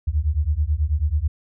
sine beating tone pair, 71 / 80.2 Hz, C#2 / E2, +42 / -47 cents, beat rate 9.2 Hz, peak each -21 dBFS, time 0.07-1.28 s, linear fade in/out 10 ms, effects none

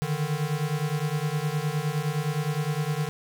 square beating tone pair, 146 / 155.7 Hz, D3 / D#3, -10 / +2 cents, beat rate 9.7 Hz, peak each -29 dBFS, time 0.02-3.09 s, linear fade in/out 0 ms, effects none

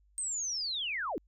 sine linear sweep, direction down, 8500 to 246.9 Hz, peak -32 dBFS, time 0.18-1.18 s, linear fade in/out 0 ms, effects added 50 Hz sine -63 dBFS peak until 1.27 s

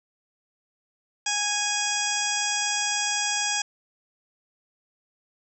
harmonic tone with a mistuned harmonic, 827 Hz, G#5, 8 cents flat, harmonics 1 / 2 / 3 / 4 / 6 / 7 / 8 / 9, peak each -32 / -32 / -32 / -32 / -32 / -32 / -32 / -32 dBFS, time 1.26-3.62 s, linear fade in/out 5 ms, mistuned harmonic 9, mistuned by +44 cents, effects none

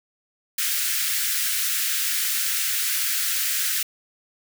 white high-pass noise, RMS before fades -24 dBFS, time 0.58-3.83 s, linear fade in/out 5 ms, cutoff 1400 Hz, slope 48 dB/octave, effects none

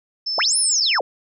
sine tone, 5274 Hz, E8, in tune, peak -21 dBFS, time 0.26-0.99 s, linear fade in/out 10 ms
sine linear two-way sweep, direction up then down, 412.7 to 10548 to 412.7 Hz, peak -17 dBFS, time 0.38-1.01 s, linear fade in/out 2 ms, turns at 0.58 s
effects none

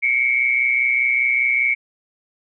sine tone pair together, 2175 / 2300 Hz, C#7 / D7, -33 / -37 cents, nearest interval minor second, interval 96 cents, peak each -18 dBFS, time 0.02-1.75 s, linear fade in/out 20 ms, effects none

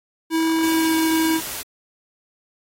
square tone with pitch glide, 324.4 to 322.2 Hz, E4 to E4, -28 to -39 cents, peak -18 dBFS, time 0.3-1.41 s, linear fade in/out 50 ms, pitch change -11 cents, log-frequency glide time 0.74-0.95 s
white noise, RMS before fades -30 dBFS, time 0.62-1.63 s, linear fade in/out 20 ms
effects AAC 48 kbps

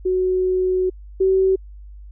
sine tone pair in turn, 370 / 380.4 Hz, F#4 / F#4, 0 / +48 cents, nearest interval unison, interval 48 cents, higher second, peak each -16 / -13 dBFS, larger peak second, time 0.05-0.9 / 1.2-1.56 s, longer first, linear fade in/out 10 ms, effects added 50 Hz sine -36 dBFS peak until 2.11 s

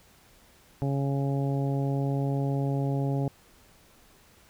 harmonic tone, 138.4 Hz, C#3, 2 cents flat, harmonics 1 / 2 / 3 / 4 / 5 / 6, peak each -26 / -32 / -36 / -38 / -40 / -42 dBFS, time 0.82-3.28 s, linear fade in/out 0 ms, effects pink hiss -58 dBFS RMS until 4.49 s

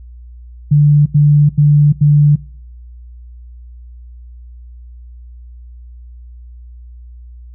sine tone bursts, 146.83 Hz, D3, in tune, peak -5 dBFS, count 4, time 0.71-2.359 s, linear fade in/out 10 ms, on 350 ms, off 83 ms, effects noise-tail reverb RT60 0.6 s tail -24 dB re dry + added 60 Hz sine -32 dBFS peak until 7.54 s

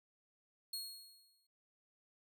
sawtooth tone with exponential decay, 4303 Hz, C8, 48 cents sharp, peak -36 dBFS, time 0.73-1.47 s, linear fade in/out 5 ms, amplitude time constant 160 ms, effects none

